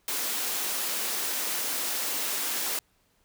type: high-pass noise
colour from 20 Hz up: white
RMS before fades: -30 dBFS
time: 0.08-2.79 s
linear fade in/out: 2 ms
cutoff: 220 Hz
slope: 24 dB/octave
effects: pink hiss -68 dBFS RMS until 3.24 s